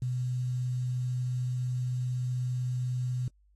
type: tone with quantisation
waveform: sine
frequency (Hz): 125.2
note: B2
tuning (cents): +24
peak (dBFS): -28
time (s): 0.02-3.28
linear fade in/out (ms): 2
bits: 9
effects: added 50 Hz sine -61 dBFS peak until 3.55 s + AAC 32 kbps